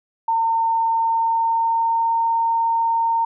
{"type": "tone with pitch glide", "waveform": "sine", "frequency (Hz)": [909, 916.4], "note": ["A#5", "A#5"], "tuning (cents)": [-44, -30], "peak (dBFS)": -16, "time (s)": [0.28, 3.25], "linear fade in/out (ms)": 5, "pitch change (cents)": 14, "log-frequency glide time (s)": [0.9, 2.18], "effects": []}